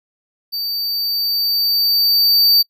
square tone with level ramp, 4615 Hz, D8, 31 cents flat, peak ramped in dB -21 to -9 dBFS, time 0.52-2.63 s, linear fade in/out 20 ms, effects noise-tail reverb RT60 0.1 s tail -26 dB re dry

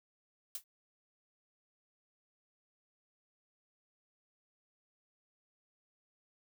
blue noise with exponential decay, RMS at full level -35 dBFS, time 0.55-0.64 s, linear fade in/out 2 ms, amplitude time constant 18 ms, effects none

